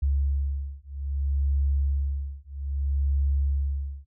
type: beating tone pair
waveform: sine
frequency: 69.3 / 69.92 Hz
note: C#2 / C#2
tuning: 0 / +16 cents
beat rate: 0.62 Hz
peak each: -26 dBFS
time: 0.02-4.06 s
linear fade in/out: 10 ms
effects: none